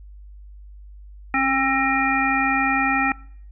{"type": "harmonic tone with a mistuned harmonic", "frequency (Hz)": 266.9, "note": "C4", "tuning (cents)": 35, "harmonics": [1, 3, 5, 7, 9], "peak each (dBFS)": [-24, -24, -24, -24, -24], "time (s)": [1.34, 3.12], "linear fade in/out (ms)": 2, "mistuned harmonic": 1, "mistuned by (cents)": 24, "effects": ["noise-tail reverb RT60 0.6 s tail -22 dB re dry", "added 50 Hz sine -39 dBFS peak until 3.51 s"]}